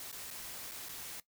white noise with dropouts, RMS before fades -45 dBFS, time 0-1.2 s, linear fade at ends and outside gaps 2 ms, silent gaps 0.116-0.126 / 0.305-0.309 / 0.713-0.717 / 0.887-0.891 s, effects noise-tail reverb RT60 0.1 s tail -17 dB re dry

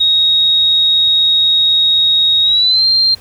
sine tone with pitch glide, 3764 to 4176 Hz, A#7 to C8, +16 to -4 cents, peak -8 dBFS, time 0-3.15 s, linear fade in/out 10 ms, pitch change +180 cents, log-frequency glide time 2.43-2.85 s, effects added 94 Hz sine -43 dBFS peak until 3.2 s + pink hiss -42 dBFS RMS until 3.2 s

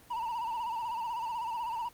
triangle tone with vibrato, 930 Hz, A#5, 4 cents flat, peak -30 dBFS, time 0.1-1.89 s, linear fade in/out 10 ms, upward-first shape sine, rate 16 Hz, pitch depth 88 cents each way, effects pink hiss -57 dBFS RMS until 1.93 s + Opus 24 kbps

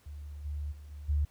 sine tone with level steps, 73.42 Hz, D2, in tune, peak -40 / -33 / -45 / -41 / -25 dBFS, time 0.06-1.25 s, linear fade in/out 5 ms, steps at 0.44 / 0.71 / 0.9 / 1.08 s, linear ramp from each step 20 ms, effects pink hiss -65 dBFS RMS until 1.3 s

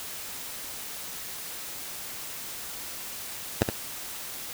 10% pulse tone with echo, 110 Hz, A2, in tune, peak -8 dBFS, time 3.61-3.63 s, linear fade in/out 5 ms, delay 69 ms, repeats 1, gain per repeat -7 dB, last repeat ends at 3.699 s, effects white hiss -38 dBFS RMS until 4.53 s

